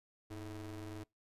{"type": "ring-modulated tone", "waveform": "35% pulse", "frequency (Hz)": 110, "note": "A2", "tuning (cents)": 0, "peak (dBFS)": -39, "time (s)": [0.3, 1.04], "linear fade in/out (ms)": 10, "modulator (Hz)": 209, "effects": ["noise-tail reverb RT60 0.2 s tail -25 dB re dry", "resampled to 32000 Hz"]}